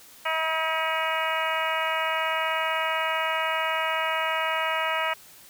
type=harmonic tone with a mistuned harmonic; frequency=320.3 Hz; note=E4; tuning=50 cents flat; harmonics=2 / 3 / 4 / 5 / 6 / 7 / 8 / 9; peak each=-31 / -30 / -30 / -34 / -33 / -33 / -35 / -34 dBFS; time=0.25-5.14 s; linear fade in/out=10 ms; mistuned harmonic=8; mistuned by=-45 cents; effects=white hiss -50 dBFS RMS until 5.49 s